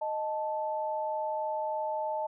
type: tone pair together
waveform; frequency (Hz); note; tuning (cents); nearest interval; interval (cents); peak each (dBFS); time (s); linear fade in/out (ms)
sine; 620.6 / 877; D#5 / A5; -5 / -6; tritone; 599; -33 / -32; 0.01-2.27; 10
effects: none